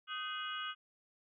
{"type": "harmonic tone with a mistuned harmonic", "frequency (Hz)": 415.3, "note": "G#4", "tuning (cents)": 0, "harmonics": [3, 4, 5, 6, 7, 8], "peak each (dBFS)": [-42, -44, -53, -52, -43, -49], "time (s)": [0.07, 0.75], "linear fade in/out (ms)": 50, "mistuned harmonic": 4, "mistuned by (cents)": -140, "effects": []}